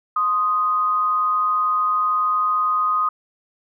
sine tone pair together, 1046.5 / 1244.5 Hz, C6 / D#6, 0 / 0 cents, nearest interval minor third, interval 300 cents, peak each -26 / -17 dBFS, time 0.16-3.09 s, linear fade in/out 5 ms, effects none

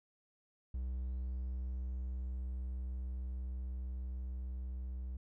triangle tone with level ramp, 63.2 Hz, B1, 41 cents sharp, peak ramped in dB -34 to -37 dBFS, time 0.74-5.17 s, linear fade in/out 5 ms, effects none

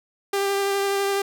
sawtooth tone with vibrato, 396.6 Hz, G4, 20 cents sharp, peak -17 dBFS, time 0.33-1.22 s, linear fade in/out 5 ms, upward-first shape triangle, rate 12 Hz, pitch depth 15 cents each way, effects none

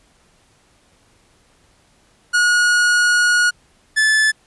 45% pulse tone pair in turn, 1448 / 1738.3 Hz, F#6 / A6, -38 / -21 cents, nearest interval minor third, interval 317 cents, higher second, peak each -12 dBFS, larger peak neither, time 2.33-3.51 / 3.96-4.32 s, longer first, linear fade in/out 20 ms, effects pink hiss -56 dBFS RMS until 4.46 s + resampled to 24000 Hz

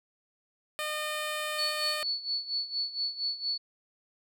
10% pulse tone, 608 Hz, D#5, 40 cents flat, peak -23 dBFS, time 0.79-2.03 s, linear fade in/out 0 ms
sine tone with tremolo, 4435 Hz, C#8, in tune, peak -27 dBFS, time 1.58-3.58 s, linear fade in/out 10 ms, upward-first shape sine, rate 4.3 Hz, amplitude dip 80%
effects none

